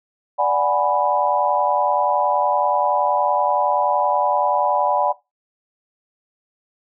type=chord; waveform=sine; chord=G# half-diminished seventh; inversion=second; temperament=equal; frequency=587.3 / 740 / 830.6 / 987.8 Hz; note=D5 / F#5 / G#5 / B5; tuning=0 / 0 / 0 / 0 cents; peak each=-21 dBFS; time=0.38-5.13 s; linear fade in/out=20 ms; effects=noise-tail reverb RT60 0.2 s tail -17 dB re dry